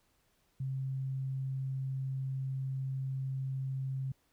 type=tone; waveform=sine; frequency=133.3 Hz; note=C3; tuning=33 cents sharp; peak=-33 dBFS; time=0.6-4.12 s; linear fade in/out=5 ms; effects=pink hiss -73 dBFS RMS until 4.32 s